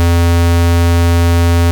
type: tone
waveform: square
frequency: 85.3 Hz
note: F2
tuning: 40 cents flat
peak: -8 dBFS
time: 0-1.71 s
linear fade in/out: 0 ms
effects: none